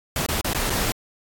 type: noise with dropouts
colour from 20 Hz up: pink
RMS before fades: -24 dBFS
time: 0.16-0.92 s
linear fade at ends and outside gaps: 1 ms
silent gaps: 0.263-0.287 / 0.411-0.445 / 0.533-0.548 / 0.697-0.703 s
effects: AAC 64 kbps